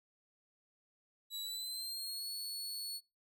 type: tone with pitch glide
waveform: sawtooth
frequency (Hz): 3923 to 4403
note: B7 to C#8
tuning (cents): -12 to -13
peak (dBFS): -37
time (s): 1.3-3.01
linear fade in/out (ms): 50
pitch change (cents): +199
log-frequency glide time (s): 1.43-2.3
effects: noise-tail reverb RT60 0.3 s tail -26 dB re dry